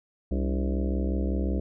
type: harmonic tone with a mistuned harmonic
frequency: 65.41 Hz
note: C2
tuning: in tune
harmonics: 1 / 3 / 4 / 5 / 6 / 7 / 8 / 9 / 10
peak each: -26 / -31 / -35 / -36 / -38 / -43 / -40 / -44 / -45 dBFS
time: 0.31-1.6 s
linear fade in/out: 5 ms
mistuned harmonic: 4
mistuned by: +140 cents
effects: none